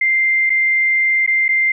sine tone with dropouts, 2093 Hz, C7, in tune, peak -12 dBFS, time 0.01-1.72 s, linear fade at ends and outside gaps 5 ms, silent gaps 0.496-0.501 / 1.264-1.275 / 1.482-1.489 s, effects none

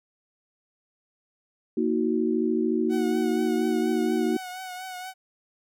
sine chord, D# minor, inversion second, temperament equal with one note detuned, 233.1 / 316.4 / 370 Hz, A#3 / D#4 / F#4, 0 / +29 / 0 cents, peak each -26 dBFS, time 1.77-4.37 s, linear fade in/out 5 ms
sawtooth tone with vibrato, 740 Hz, F#5, in tune, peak -31 dBFS, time 2.89-5.14 s, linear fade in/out 50 ms, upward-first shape triangle, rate 4.2 Hz, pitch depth 44 cents each way
effects none

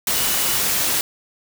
sine tone in noise, 2941 Hz, F#7, 11 cents flat, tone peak -31 dBFS, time 0.14-0.58 s, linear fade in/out 2 ms, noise white, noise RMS -20 dBFS, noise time 0.07-1.01 s, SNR -14 dB, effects none

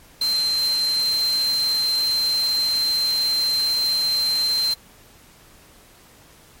sine tone in noise, 4125 Hz, C8, 25 cents flat, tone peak -18 dBFS, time 0.21-4.74 s, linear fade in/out 5 ms, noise white, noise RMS -32 dBFS, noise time 0.21-4.74 s, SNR +11 dB, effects pink hiss -50 dBFS RMS until 6.6 s + MP3 64 kbps

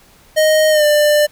square tone with pitch glide, 622 to 595.3 Hz, D#5 to D5, -1 to +23 cents, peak -10 dBFS, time 0.36-1.27 s, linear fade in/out 20 ms, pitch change -76 cents, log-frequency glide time 0.7-0.84 s, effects pink hiss -48 dBFS RMS until 1.31 s

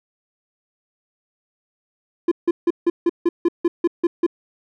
triangle tone bursts, 343.4 Hz, F4, 29 cents flat, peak -11 dBFS, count 11, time 2.28-4.265 s, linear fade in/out 5 ms, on 35 ms, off 160 ms, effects none

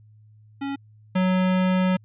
square tone pair in turn, 277.2 / 185.01 Hz, C#4 / F#3, 0 / 0 cents, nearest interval perfect fifth, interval 700 cents, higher first, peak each -27 / -19 dBFS, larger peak second, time 0.61-0.76 / 1.15-1.97 s, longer second, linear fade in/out 10 ms, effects added 107 Hz sine -49 dBFS peak until 2.04 s + resampled to 8000 Hz

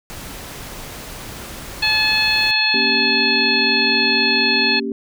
pink noise, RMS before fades -33 dBFS, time 0.1-2.51 s, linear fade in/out 0 ms
harmonic tone, 861 Hz, A5, 38 cents flat, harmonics 1 / 2 / 3 / 4 / 5, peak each -27 / -22 / -18 / -25 / -18 dBFS, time 1.82-4.8 s, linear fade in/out 10 ms
sine chord, G diminished, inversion first, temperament equal, 233.1 / 277.2 / 392 Hz, Bb3 / Db4 / G4, 0 / 0 / 0 cents, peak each -25 / -26 / -25 dBFS, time 2.74-4.92 s, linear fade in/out 2 ms
effects none

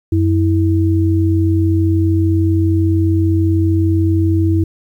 sine tone pair together, 92.5 / 325.6 Hz, F#2 / E4, 0 / -21 cents, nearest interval octave + minor seventh, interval 2179 cents, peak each -12 / -15 dBFS, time 0.12-4.64 s, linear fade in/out 5 ms, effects 8-bit

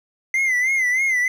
triangle tone with vibrato, 2058 Hz, C7, 29 cents flat, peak -15 dBFS, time 0.34-1.28 s, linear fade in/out 2 ms, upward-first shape sine, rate 3.2 Hz, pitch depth 87 cents each way, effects 9-bit

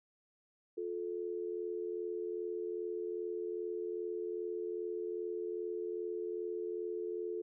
sine tone pair together, 354 / 436.5 Hz, F4 / A4, +23 / -14 cents, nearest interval major third, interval 363 cents, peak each -39 / -39 dBFS, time 0.77-7.42 s, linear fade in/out 10 ms, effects none

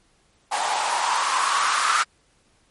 blue noise with band-pass filter sweep, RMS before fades -22 dBFS, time 0.51-2.04 s, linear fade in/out 20 ms, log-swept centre 800 to 1300 Hz, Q 5.8, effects pink hiss -62 dBFS RMS until 2.7 s + MP3 48 kbps

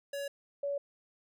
square / sine tone pair in turn, 563 / 566.3 Hz, C#5 / C#5, +27 / +37 cents, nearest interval unison, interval 10 cents, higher second, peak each -36 / -31 dBFS, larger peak second, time 0.13-0.28 / 0.63-0.78 s, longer neither, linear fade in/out 5 ms, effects none

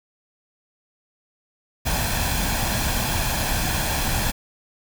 pink noise with comb filter, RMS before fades -23 dBFS, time 1.85-4.32 s, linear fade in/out 20 ms, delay 1.2 ms, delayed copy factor +0.55, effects none

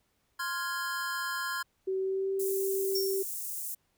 square chord, F minor, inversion second, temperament equal, 1046.5 / 1396.9 / 1661.2 Hz, C6 / F6 / Ab6, 0 / 0 / 0 cents, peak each -37 dBFS, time 0.39-1.63 s, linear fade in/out 10 ms
sine tone with pitch glide, 380.4 to 387.7 Hz, F#4 to G4, +48 to -19 cents, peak -28 dBFS, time 1.87-3.23 s, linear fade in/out 10 ms, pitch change +33 cents, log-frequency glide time 1.98-2.31 s
white high-pass noise, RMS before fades -37 dBFS, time 2.39-3.75 s, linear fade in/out 10 ms, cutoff 7300 Hz, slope 24 dB/octave
square tone with exponential decay, 5490 Hz, F8, 31 cents flat, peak -29 dBFS, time 2.95-3.33 s, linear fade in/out 5 ms, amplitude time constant 81 ms
effects pink hiss -74 dBFS RMS until 3.97 s

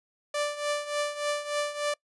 sawtooth tone with tremolo, 587.3 Hz, D5, in tune, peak -21 dBFS, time 0.34-1.94 s, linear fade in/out 5 ms, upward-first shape triangle, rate 3.4 Hz, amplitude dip 80%, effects noise-tail reverb RT60 0.1 s tail -24 dB re dry + resampled to 24000 Hz

